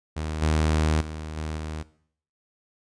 sawtooth tone with level steps, 77.78 Hz, D#2, in tune, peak -24 / -16 / -29 / -25 / -27 dBFS, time 0.16-1.83 s, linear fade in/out 10 ms, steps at 0.42 / 1.01 / 1.37 / 1.57 s, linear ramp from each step 5 ms, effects noise-tail reverb RT60 0.6 s tail -18 dB re dry + resampled to 22050 Hz

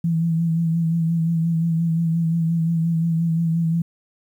sine tone with vibrato, 165.3 Hz, E3, 5 cents sharp, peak -17 dBFS, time 0.04-3.82 s, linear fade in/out 5 ms, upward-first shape sine, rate 5.7 Hz, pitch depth 35 cents each way, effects 9-bit

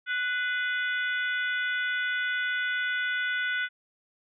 harmonic tone with a mistuned harmonic, 493.9 Hz, B4, in tune, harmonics 3 / 4 / 5 / 6 / 7, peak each -27 / -35 / -41 / -42 / -39 dBFS, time 0.06-3.69 s, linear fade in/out 50 ms, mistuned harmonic 4, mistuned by +48 cents, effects none

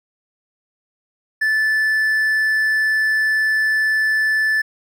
triangle tone, 1749 Hz, A6, 11 cents flat, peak -13 dBFS, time 1.41-4.62 s, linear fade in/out 10 ms, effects none

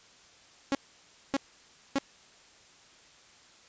sawtooth tone bursts, 275.2 Hz, C#4, 12 cents flat, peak -21 dBFS, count 3, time 0.72-1.984 s, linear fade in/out 0 ms, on 28 ms, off 590 ms, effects white hiss -57 dBFS RMS until 3.68 s + resampled to 16000 Hz

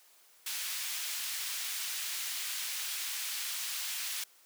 pink high-pass noise, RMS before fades -37 dBFS, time 0.46-4.24 s, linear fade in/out 5 ms, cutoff 2500 Hz, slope 12 dB/octave, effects white hiss -62 dBFS RMS until 4.45 s + high-pass 400 Hz 12 dB/octave

